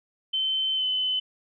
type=tone with pitch glide; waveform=sine; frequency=3078 to 3032 Hz; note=G7 to F#7; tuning=-32 to +42 cents; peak=-23 dBFS; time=0.33-1.2 s; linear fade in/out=10 ms; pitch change=-26 cents; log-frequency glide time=0.75-0.84 s; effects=none